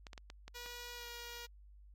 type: clicks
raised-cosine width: 0.2 ms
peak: -31 dBFS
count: 6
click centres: 0.068 / 0.132 / 0.178 / 0.301 / 0.48 / 0.661 s
type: tone with pitch glide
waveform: 5% pulse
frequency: 483 to 476.1 Hz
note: B4 to A#4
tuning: -39 to +37 cents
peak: -34 dBFS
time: 0.54-1.47 s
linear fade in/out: 20 ms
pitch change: -24 cents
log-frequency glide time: 0.95-1.07 s
effects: added 50 Hz sine -55 dBFS peak until 1.94 s + MP3 64 kbps